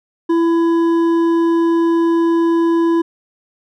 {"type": "tone with hard clipping", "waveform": "sine", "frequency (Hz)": 333.9, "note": "E4", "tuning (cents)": 22, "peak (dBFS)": -13, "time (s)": [0.29, 3.02], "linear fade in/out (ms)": 10, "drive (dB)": 7, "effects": []}